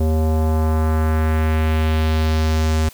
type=tone with low-pass filter sweep; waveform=square; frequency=78.8 Hz; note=D#2; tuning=23 cents sharp; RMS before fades=-17 dBFS; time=0-2.89 s; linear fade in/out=5 ms; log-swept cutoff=540 to 8200 Hz; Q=1.4; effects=white hiss -44 dBFS RMS until 2.93 s